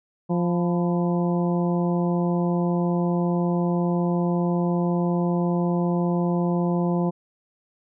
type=harmonic tone with a mistuned harmonic; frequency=174.61 Hz; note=F3; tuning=in tune; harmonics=1 / 2 / 3 / 4 / 5 / 6; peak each=-21 / -27 / -31 / -33 / -35 / -37 dBFS; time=0.29-7.11 s; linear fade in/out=20 ms; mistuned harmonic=6; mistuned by=-76 cents; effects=none